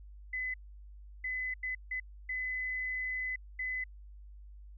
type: tone bursts at uneven times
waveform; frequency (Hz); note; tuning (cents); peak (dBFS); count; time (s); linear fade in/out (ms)
sine; 2017; B6; +36; -33; 6; 0.33-0.54 / 1.24-1.54 / 1.63-1.75 / 1.91-2 / 2.29-3.36 / 3.59-3.84; 5
effects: added 50 Hz sine -48 dBFS peak until 4.77 s

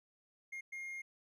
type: tone bursts at uneven times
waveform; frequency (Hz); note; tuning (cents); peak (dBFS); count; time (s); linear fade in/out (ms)
triangle; 2131; C7; +31; -40; 2; 0.52-0.61 / 0.72-1.02; 10
effects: none

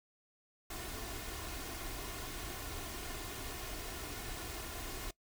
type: noise with comb filter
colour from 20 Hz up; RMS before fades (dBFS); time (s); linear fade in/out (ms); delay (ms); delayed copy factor
pink; -43; 0.7-5.11; 5; 2.8; +0.55
effects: noise-tail reverb RT60 0.1 s tail -21 dB re dry

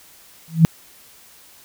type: tone with exponential growth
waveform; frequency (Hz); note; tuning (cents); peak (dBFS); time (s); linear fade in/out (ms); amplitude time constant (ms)
sine; 162.9; E3; -20; -3; 0.48-0.65; 0; 35
effects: white hiss -48 dBFS RMS until 1.64 s

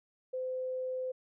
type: tone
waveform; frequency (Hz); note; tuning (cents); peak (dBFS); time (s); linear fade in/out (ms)
sine; 513; C5; -34; -33; 0.33-1.12; 10
effects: none

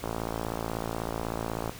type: click train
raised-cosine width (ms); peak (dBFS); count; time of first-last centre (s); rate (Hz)
1; -17; 94; 0.04-1.695; 56.2
effects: added 120 Hz sine -48 dBFS peak until 1.79 s + pink hiss -44 dBFS RMS until 1.79 s

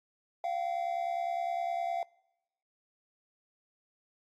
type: tone pair together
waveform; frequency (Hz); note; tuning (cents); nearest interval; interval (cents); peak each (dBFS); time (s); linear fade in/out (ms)
triangle; 692.2 / 762; F5 / G5; -16 / -49; major second; 167; -30 / -34; 0.44-2.03; 2
effects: noise-tail reverb RT60 0.9 s tail -25 dB re dry + AAC 64 kbps

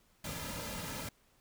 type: noise with comb filter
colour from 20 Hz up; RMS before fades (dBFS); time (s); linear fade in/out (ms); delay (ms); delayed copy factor
pink; -41; 0.24-1.09; 5; 2.7; -0.7
effects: pink hiss -69 dBFS RMS until 1.4 s

